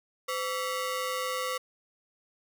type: ring-modulated tone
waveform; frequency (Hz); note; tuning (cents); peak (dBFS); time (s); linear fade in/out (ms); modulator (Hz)
sawtooth; 827; G#5; -8; -23; 0.28-1.58; 10; 316
effects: none